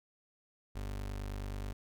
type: tone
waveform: 30% pulse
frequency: 49.41 Hz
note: G1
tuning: 14 cents sharp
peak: -35 dBFS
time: 0.75-1.73 s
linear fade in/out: 10 ms
effects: none